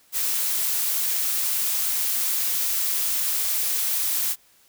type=noise; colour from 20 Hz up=blue; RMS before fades=-24 dBFS; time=0.12-4.36 s; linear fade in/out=50 ms; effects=white hiss -58 dBFS RMS until 4.68 s